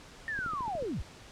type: linear sweep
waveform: sine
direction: down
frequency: 1841 to 32 Hz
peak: -32 dBFS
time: 0.28-1.02 s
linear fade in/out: 0 ms
type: click train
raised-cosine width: 3 ms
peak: -29 dBFS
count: 7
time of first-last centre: 0.39-0.825 s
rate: 13.8 Hz
effects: pink hiss -51 dBFS RMS until 1.31 s + low-pass 7000 Hz 12 dB/octave